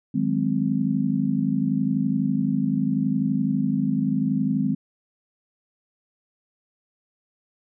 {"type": "chord", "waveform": "sine", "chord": "Ab dominant seventh", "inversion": "second", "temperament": "just", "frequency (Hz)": [155.74, 186.89, 207.7, 259.6], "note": ["Eb3", "Gb3", "Ab3", "C4"], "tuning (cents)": [2, 18, 0, -13], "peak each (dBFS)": [-27, -29, -24, -24], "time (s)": [0.14, 4.75], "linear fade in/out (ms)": 10, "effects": []}